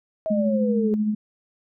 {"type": "exponential sweep", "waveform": "sine", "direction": "down", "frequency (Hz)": [647, 417], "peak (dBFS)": -23, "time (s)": [0.26, 0.94], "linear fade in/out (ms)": 0}
{"type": "tone with tremolo", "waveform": "sine", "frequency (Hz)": 212.5, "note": "G#3", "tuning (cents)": 40, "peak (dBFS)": -18, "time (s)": [0.3, 1.15], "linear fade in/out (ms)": 10, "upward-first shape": "sine", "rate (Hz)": 13, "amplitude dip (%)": 40}
{"effects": []}